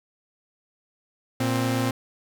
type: tone pair together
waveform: sawtooth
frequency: 117.1 / 262.7 Hz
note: A#2 / C4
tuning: +8 / +7 cents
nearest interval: octave + major second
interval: 1399 cents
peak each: -21 dBFS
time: 1.4-1.91 s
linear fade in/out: 5 ms
effects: none